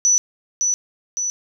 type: tone with echo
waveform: sine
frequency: 5950 Hz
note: F#8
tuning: 9 cents sharp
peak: -12 dBFS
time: 0.05-0.18 s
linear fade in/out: 0 ms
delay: 560 ms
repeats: 2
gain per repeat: -4 dB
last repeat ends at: 1.3 s
effects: none